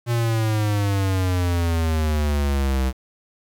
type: exponential sweep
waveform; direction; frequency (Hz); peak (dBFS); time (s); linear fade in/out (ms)
square; down; 120 to 64; -19; 0.06-2.93; 50
effects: 8-bit